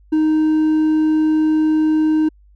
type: tone with hard clipping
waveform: triangle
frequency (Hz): 311.2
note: D#4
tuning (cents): 0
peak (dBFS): -13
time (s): 0.12-2.29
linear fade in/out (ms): 10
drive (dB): 5
effects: added 50 Hz sine -46 dBFS peak until 2.55 s